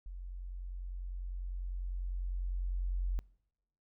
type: tone with level ramp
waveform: sine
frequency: 45 Hz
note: F#1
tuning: 47 cents flat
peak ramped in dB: -41 to -30 dBFS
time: 0.06-3.19 s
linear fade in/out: 0 ms
effects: noise-tail reverb RT60 0.8 s tail -25 dB re dry